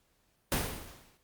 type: noise with exponential decay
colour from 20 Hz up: pink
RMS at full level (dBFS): -27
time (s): 0.52-1.17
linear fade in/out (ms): 0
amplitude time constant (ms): 140
effects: pink hiss -72 dBFS RMS until 1.23 s + Opus 48 kbps